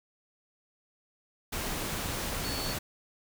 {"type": "tone in noise", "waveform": "sine", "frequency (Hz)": 4435, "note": "C#8", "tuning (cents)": 0, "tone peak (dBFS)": -38, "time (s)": [2.44, 2.74], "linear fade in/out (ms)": 10, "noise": "pink", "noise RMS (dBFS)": -34, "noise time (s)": [1.52, 2.79], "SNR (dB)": -7, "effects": []}